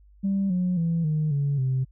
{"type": "tone with pitch steps", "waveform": "sine", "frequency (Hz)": [196, 180.77, 166.73, 153.78, 141.83, 130.81], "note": ["G3", "F#3", "E3", "D#3", "C#3", "C3"], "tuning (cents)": [0, -40, 20, -20, 40, 0], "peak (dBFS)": -20, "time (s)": [0.23, 1.85], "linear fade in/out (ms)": 20, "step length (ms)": 270, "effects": ["tanh soft clip ceiling -18 dBFS", "added 50 Hz sine -51 dBFS peak until 1.91 s"]}